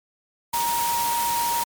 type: tone in noise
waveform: sine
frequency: 941 Hz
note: A#5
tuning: 16 cents sharp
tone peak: -22 dBFS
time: 0.53-1.64 s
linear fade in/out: 10 ms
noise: white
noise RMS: -28 dBFS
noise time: 0.53-1.64 s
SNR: +3 dB
effects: MP3 96 kbps

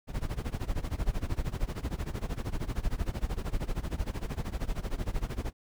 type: noise with tremolo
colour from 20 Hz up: brown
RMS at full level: -29 dBFS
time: 0.07-5.53 s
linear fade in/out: 50 ms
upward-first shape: sine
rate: 13 Hz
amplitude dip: 90%
effects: none

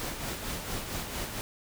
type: noise with tremolo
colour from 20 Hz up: pink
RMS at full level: -34 dBFS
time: 0-1.41 s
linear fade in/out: 0 ms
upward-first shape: sine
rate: 4.4 Hz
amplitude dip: 45%
effects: none

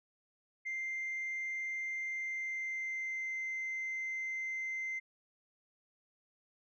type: tone with pitch glide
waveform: sine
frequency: 2093 to 2077 Hz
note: C7 to C7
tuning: 0 to -13 cents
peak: -34 dBFS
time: 0.65-5 s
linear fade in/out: 20 ms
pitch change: -13 cents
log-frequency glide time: 2.07-3.39 s
effects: tanh soft clip ceiling -33 dBFS

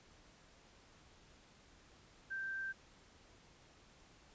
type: tone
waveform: sine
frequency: 1568 Hz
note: G6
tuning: in tune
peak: -39 dBFS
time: 2.3-2.73 s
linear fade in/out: 20 ms
effects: pink hiss -64 dBFS RMS until 4.34 s + resampled to 16000 Hz

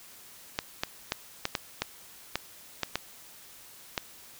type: clicks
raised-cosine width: 0.2 ms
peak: -10 dBFS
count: 10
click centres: 0.589 / 0.835 / 1.121 / 1.454 / 1.552 / 1.82 / 2.356 / 2.833 / 2.956 / 3.978 s
effects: white hiss -51 dBFS RMS until 4.39 s

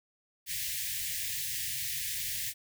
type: band-stop noise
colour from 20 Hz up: white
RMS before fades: -35 dBFS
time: 0.46-2.54 s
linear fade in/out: 50 ms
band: 160 to 1700 Hz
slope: 96 dB/octave
effects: none

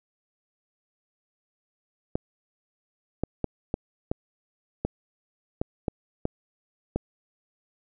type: clicks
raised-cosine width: 2 ms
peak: -12 dBFS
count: 10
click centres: 2.155 / 3.236 / 3.443 / 3.741 / 4.115 / 4.85 / 5.615 / 5.882 / 6.254 / 6.96 s
effects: none

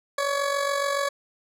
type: tone with amplitude modulation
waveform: 20% pulse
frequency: 563 Hz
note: C#5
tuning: 27 cents sharp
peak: -16 dBFS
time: 0.18-1.09 s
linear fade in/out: 5 ms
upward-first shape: sine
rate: 47.1 Hz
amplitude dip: 55%
effects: low-pass 11000 Hz 12 dB/octave

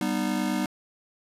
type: chord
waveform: square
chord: G augmented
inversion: none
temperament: just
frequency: 196 / 245 / 306.2 Hz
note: G3 / B3 / D#4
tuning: 0 / -14 / -28 cents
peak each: -30 dBFS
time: 0.01-0.66 s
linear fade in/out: 2 ms
effects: resampled to 32000 Hz

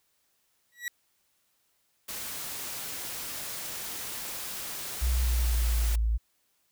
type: tone with exponential growth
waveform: 40% pulse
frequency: 1931 Hz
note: B6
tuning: 39 cents flat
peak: -27 dBFS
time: 0.72-0.88 s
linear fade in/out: 1 ms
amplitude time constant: 34 ms
type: noise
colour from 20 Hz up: white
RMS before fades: -37 dBFS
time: 2.08-5.96 s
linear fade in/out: 10 ms
type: tone with pitch glide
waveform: sine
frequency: 61.74 to 55.64 Hz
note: B1 to A1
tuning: 0 to +20 cents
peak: -23 dBFS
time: 5.01-6.18 s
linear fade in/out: 20 ms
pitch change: -180 cents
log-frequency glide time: 5.19-5.95 s
effects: white hiss -72 dBFS RMS until 6.71 s

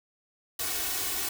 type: noise with comb filter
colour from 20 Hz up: white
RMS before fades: -31 dBFS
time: 0.59-1.29 s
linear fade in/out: 5 ms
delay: 2.7 ms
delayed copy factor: +0.95
effects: none

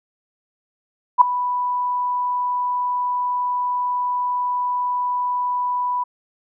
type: tone with ADSR envelope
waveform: sine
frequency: 987.8 Hz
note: B5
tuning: in tune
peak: -3 dBFS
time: 1.18-6.04 s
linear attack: 33 ms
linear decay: 4 ms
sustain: -16 dB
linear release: 12 ms
effects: none

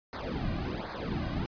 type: noise with flanger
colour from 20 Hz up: brown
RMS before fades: -34 dBFS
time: 0.13-1.46 s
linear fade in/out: 0 ms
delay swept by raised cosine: 0.32 to 2.32 ms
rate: 1.3 Hz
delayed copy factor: -1
effects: resampled to 11025 Hz

